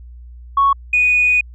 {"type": "tone pair in turn", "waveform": "sine", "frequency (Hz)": [1108.7, 2474], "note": ["C#6", "D#7"], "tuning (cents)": [0, -10], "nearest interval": "octave + major second", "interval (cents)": 1390, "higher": "second", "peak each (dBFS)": [-9, -10], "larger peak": "first", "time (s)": [[0.57, 0.73], [0.93, 1.41]], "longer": "second", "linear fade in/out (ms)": 5, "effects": ["tanh soft clip ceiling -5 dBFS", "added 60 Hz sine -34 dBFS peak until 1.54 s"]}